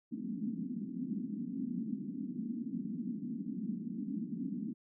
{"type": "band-pass noise", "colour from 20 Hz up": "pink", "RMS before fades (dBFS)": -39, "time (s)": [0.11, 4.74], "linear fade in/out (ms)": 20, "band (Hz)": [190, 270], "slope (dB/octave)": 48, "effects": []}